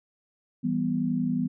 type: chord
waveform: sine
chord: E minor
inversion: none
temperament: equal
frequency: 164.81 / 196 / 246.9 Hz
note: E3 / G3 / B3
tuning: 0 / 0 / 0 cents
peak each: -30 / -30 / -26 dBFS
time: 0.63-1.48 s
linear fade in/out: 20 ms
effects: none